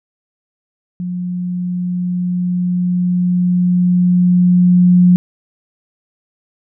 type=tone with level ramp; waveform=sine; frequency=178.9 Hz; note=F3; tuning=42 cents sharp; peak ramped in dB=-19 to -5 dBFS; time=1-5.16 s; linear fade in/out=0 ms; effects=none